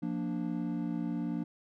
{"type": "chord", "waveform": "triangle", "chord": "Bb major", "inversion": "second", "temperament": "equal", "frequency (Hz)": [174.61, 233.1, 293.7], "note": ["F3", "Bb3", "D4"], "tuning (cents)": [0, 0, 0], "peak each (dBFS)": -34, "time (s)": [0.02, 1.44], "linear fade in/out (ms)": 10, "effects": []}